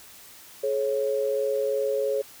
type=tone pair together; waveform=sine; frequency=425.2 / 548 Hz; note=G#4 / C#5; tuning=+41 / -20 cents; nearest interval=major third; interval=439 cents; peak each=-26 / -25 dBFS; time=0.63-2.22 s; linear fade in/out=10 ms; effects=white hiss -48 dBFS RMS until 2.4 s